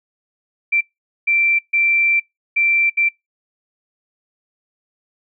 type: tone bursts at uneven times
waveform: sine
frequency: 2349 Hz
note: D7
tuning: in tune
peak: -13 dBFS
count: 5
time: 0.72-0.81 / 1.27-1.59 / 1.73-2.2 / 2.56-2.9 / 2.97-3.09 s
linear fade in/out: 10 ms
effects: noise-tail reverb RT60 0.2 s tail -26 dB re dry